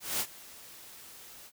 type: noise with ADSR envelope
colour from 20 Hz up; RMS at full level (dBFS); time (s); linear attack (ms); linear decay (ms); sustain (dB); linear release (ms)
white; -30; 0-1.52; 200; 59; -20; 60
effects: none